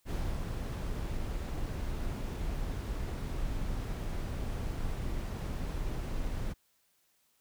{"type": "noise with ADSR envelope", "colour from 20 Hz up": "brown", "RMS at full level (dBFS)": -32, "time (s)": [0.05, 6.54], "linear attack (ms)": 58, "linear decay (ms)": 300, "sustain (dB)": -3, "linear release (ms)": 25, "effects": ["white hiss -72 dBFS RMS until 7.4 s"]}